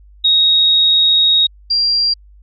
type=tone pair in turn; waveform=sine; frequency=3766 / 4754 Hz; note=A#7 / D8; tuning=+17 / +20 cents; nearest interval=major third; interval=403 cents; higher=second; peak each=-8 / -11 dBFS; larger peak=first; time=0.24-1.47 / 1.7-2.14 s; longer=first; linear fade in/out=10 ms; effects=added 50 Hz sine -40 dBFS peak until 2.42 s + MP3 32 kbps